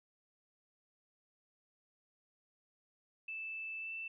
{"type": "tone with pitch glide", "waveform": "sine", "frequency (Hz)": [2637, 2661], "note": ["E7", "E7"], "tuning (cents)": [0, 16], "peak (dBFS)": -40, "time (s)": [3.28, 4.08], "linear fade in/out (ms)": 5, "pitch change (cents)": 16, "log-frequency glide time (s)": [3.79, 3.92], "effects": []}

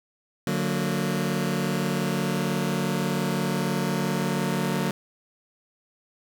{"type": "chord", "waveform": "sawtooth", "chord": "D augmented", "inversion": "none", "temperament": "just", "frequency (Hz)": [146.83, 183.54, 229.4], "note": ["D3", "F#3", "A#3"], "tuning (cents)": [0, -14, -28], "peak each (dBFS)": [-25, -23, -25], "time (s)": [0.47, 4.91], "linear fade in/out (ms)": 2, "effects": ["9-bit"]}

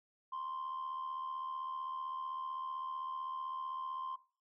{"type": "tone with amplitude modulation", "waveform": "sine", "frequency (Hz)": 1046.5, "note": "C6", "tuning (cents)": 0, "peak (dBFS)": -34, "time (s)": [0.32, 4.16], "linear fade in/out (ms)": 10, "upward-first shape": "sine", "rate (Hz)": 75.7, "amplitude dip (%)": 65, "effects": ["noise-tail reverb RT60 0.4 s tail -19 dB re dry", "tanh soft clip ceiling -35 dBFS"]}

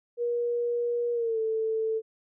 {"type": "tone with pitch glide", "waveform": "sine", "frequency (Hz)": [477.3, 442.8], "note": ["A#4", "A4"], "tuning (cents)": [41, 11], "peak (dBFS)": -25, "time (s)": [0.17, 2.02], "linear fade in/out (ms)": 50, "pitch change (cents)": -130, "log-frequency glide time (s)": [1.13, 1.39], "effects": []}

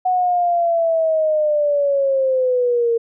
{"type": "linear sweep", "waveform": "sine", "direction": "down", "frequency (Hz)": [740, 458.6], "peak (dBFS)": -14, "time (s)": [0.05, 2.98], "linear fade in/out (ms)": 10, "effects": []}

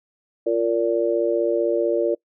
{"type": "harmonic tone", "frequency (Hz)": 115.6, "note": "A#2", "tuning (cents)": -14, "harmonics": [3, 4, 5], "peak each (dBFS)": [-22, -22, -22], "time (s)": [0.46, 2.15], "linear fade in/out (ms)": 10, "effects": ["noise-tail reverb RT60 0.1 s tail -23 dB re dry"]}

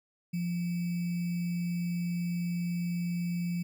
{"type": "tone with sample-and-hold", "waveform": "sine", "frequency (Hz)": 174, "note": "F3", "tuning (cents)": -6, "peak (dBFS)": -29, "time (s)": [0.33, 3.63], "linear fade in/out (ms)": 10, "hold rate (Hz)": 2450, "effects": []}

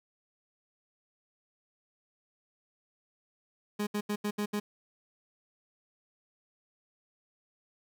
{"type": "tone bursts at uneven times", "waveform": "30% pulse", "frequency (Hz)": 207.5, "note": "G#3", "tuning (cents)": -1, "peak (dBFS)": -27, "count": 6, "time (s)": [[3.79, 3.87], [3.94, 4.01], [4.09, 4.16], [4.24, 4.31], [4.38, 4.46], [4.53, 4.6]], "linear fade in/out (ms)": 10, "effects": []}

